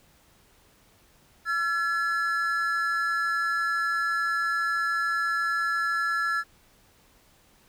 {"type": "tone pair together", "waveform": "triangle", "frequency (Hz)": [1353, 1704.7], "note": ["E6", "G#6"], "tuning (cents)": [45, 45], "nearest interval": "major third", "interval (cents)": 400, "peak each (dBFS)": -25, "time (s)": [1.45, 6.44], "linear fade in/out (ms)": 50, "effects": ["pink hiss -60 dBFS RMS until 7.68 s"]}